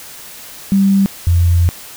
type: tone pair in turn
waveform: sine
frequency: 196 / 86.23 Hz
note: G3 / F2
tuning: 0 / -21 cents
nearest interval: octave + major second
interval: 1421 cents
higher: first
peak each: -8 dBFS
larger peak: neither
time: 0.72-1.06 / 1.27-1.69 s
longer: second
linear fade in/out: 0 ms
effects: white hiss -34 dBFS RMS until 1.96 s